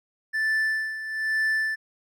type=tone with tremolo; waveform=triangle; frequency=1760 Hz; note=A6; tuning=in tune; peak=-19 dBFS; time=0.33-1.76 s; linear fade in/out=20 ms; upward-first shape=sine; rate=1.1 Hz; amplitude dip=70%; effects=none